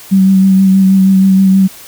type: tone with vibrato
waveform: sine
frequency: 191.4 Hz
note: G3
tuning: 41 cents flat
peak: -4 dBFS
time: 0.11-1.68 s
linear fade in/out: 20 ms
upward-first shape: sine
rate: 6.3 Hz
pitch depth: 20 cents each way
effects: white hiss -34 dBFS RMS until 1.87 s